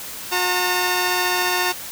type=tone pair together; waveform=10% pulse; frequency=361.1 / 910 Hz; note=F#4 / A#5; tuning=-42 / -42 cents; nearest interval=octave + major third; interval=1600 cents; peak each=-13 dBFS; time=0.31-1.73 s; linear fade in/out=20 ms; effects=white hiss -33 dBFS RMS until 1.91 s